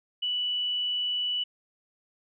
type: tone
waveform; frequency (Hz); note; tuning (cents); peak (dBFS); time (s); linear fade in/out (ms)
sine; 2960; F#7; 0; -26; 0.22-1.44; 10
effects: none